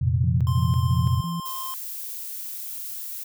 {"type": "chord", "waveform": "sine", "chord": "F suspended fourth", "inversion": "none", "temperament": "equal", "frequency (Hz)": [87.31, 116.54, 130.81], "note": ["F2", "Bb2", "C3"], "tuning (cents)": [0, 0, 0], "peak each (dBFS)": -23, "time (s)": [0.01, 1.21], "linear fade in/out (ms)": 10}
{"type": "tone with tremolo", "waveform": "sine", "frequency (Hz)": 169.5, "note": "E3", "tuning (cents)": 49, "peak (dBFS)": -26, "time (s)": [0.24, 1.4], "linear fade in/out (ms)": 2, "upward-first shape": "square", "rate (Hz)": 3, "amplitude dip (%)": 80}
{"type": "tone", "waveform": "square", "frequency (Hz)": 1051, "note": "C6", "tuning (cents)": 7, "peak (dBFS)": -33, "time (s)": [0.47, 1.74], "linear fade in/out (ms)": 0}
{"type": "noise", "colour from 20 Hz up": "violet", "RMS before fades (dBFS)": -34, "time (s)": [1.45, 3.24], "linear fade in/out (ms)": 10}
{"effects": []}